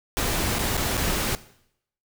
pink noise with dropouts, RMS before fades -25 dBFS, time 0.17-1.35 s, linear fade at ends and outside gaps 0 ms, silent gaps 0.585-0.591 / 0.769-0.776 / 0.97-0.976 s, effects noise-tail reverb RT60 0.7 s tail -17 dB re dry

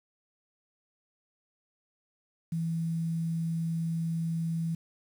sine tone with quantisation, 164.81 Hz, E3, in tune, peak -28 dBFS, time 2.52-4.75 s, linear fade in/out 5 ms, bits 9, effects none

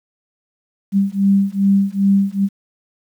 sine beating tone pair, 196 / 198.5 Hz, G3 / G3, 0 / +22 cents, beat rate 2.5 Hz, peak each -15 dBFS, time 0.92-2.49 s, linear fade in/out 50 ms, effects 8-bit

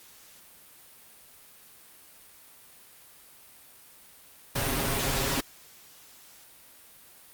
pink noise with comb filter, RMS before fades -28 dBFS, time 4.55-5.41 s, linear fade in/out 10 ms, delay 7.3 ms, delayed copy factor +0.6, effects white hiss -53 dBFS RMS until 7.33 s + Opus 48 kbps

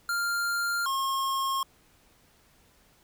square tone pair in turn, 1396.9 / 1077.9 Hz, F6 / C#6, 0 / -49 cents, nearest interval major third, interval 449 cents, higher first, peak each -27 dBFS, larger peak neither, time 0.09-0.86 / 0.86-1.63 s, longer neither, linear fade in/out 2 ms, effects pink hiss -62 dBFS RMS until 3.03 s

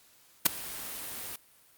white noise with ADSR envelope, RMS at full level -17 dBFS, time 0.45-1.36 s, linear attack 13 ms, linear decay 7 ms, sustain -22 dB, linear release 4 ms, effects white hiss -61 dBFS RMS until 1.77 s + Opus 48 kbps

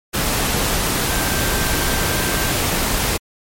sine tone in noise, 1568 Hz, G6, in tune, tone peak -28 dBFS, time 1.08-2.53 s, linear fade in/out 20 ms, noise pink, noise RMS -19 dBFS, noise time 0.13-3.18 s, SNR -12 dB, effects MP3 64 kbps

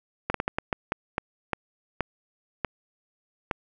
slowing click train, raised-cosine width 0.5 ms, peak -10 dBFS, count 12, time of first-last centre 0.3-3.512 s, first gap 43 ms, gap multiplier 1.35, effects none

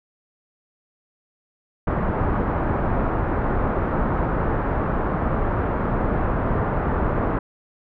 pink low-pass noise, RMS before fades -22 dBFS, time 1.87-7.39 s, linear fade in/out 5 ms, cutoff 1400 Hz, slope 24 dB/octave, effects none

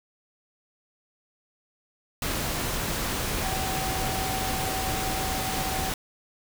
sine tone in noise, 761 Hz, F#5, 48 cents sharp, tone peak -32 dBFS, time 3.43-5.9 s, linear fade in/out 2 ms, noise pink, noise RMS -29 dBFS, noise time 2.22-5.94 s, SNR -6 dB, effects none

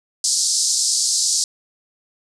pink band-pass noise, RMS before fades -19 dBFS, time 0.24-1.44 s, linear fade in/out 2 ms, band 4500 to 9000 Hz, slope 48 dB/octave, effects none

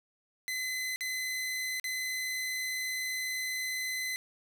sawtooth tone with dropouts, 2031 Hz, B6, 48 cents sharp, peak -29 dBFS, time 0.48-4.16 s, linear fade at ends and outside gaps 0 ms, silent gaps 0.96-1.008 / 1.798-1.842 s, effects none

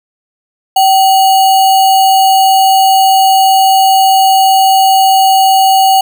sine tone with sample-and-hold, 769 Hz, G5, 33 cents flat, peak -4 dBFS, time 0.76-6.01 s, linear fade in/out 5 ms, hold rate 3675 Hz, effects none

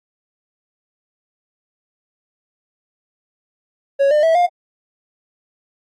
triangle tone with pitch steps, 554.4 / 601.1 / 651.7 / 706.6 Hz, C#5 / D5 / E5 / F5, 0 / +40 / -20 / +20 cents, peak -9 dBFS, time 3.99-4.47 s, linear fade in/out 20 ms, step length 120 ms, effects AAC 32 kbps

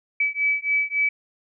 sine beating tone pair, 2292 / 2295.6 Hz, D7 / D7, -43 / -40 cents, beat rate 3.6 Hz, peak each -23 dBFS, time 0.2-1.09 s, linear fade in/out 5 ms, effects none

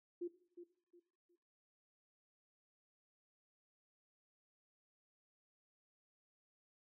sine tone with echo, 349.2 Hz, F4, in tune, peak -39 dBFS, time 0.21-0.28 s, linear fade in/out 10 ms, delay 360 ms, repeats 3, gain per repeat -11 dB, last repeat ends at 1.36 s, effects noise-tail reverb RT60 0.7 s tail -17 dB re dry

